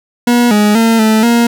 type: tone with pitch steps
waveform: 40% pulse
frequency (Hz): 240.9 / 208.9 / 227.2 / 218.6 / 235.1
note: B3 / G#3 / A#3 / A3 / A#3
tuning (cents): -43 / +10 / -44 / -11 / +15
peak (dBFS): -6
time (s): 0.27-1.47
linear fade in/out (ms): 5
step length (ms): 240
effects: none